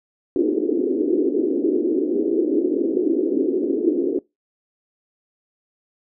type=band-pass noise; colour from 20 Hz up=white; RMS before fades=-20 dBFS; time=0.36-4.19 s; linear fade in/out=2 ms; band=280 to 400 Hz; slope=48 dB/octave; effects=noise-tail reverb RT60 0.2 s tail -23 dB re dry